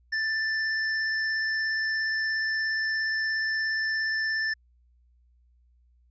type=tone with vibrato; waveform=square; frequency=1767 Hz; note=A6; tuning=7 cents sharp; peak=-26 dBFS; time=0.12-4.54 s; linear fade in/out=10 ms; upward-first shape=triangle; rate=17 Hz; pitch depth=10 cents each way; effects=added 60 Hz sine -59 dBFS peak until 6.1 s + resampled to 16000 Hz